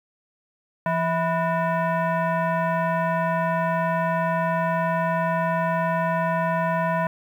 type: tone with frequency modulation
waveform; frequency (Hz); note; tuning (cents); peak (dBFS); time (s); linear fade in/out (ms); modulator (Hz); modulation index
sine; 169.5; E3; +49; -20; 0.86-7.07; 2; 820; 1.5
effects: 9-bit

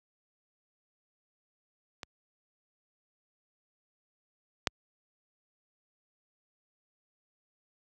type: clicks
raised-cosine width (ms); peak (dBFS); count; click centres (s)
0.2; -21 / -7; 2; 2.032 / 4.672
effects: high-pass 60 Hz 12 dB/octave

